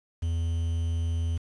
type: tone with quantisation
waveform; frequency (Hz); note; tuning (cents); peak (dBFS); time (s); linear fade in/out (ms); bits
triangle; 83.3; E2; +19; -23; 0.22-1.38; 10; 8
effects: resampled to 22050 Hz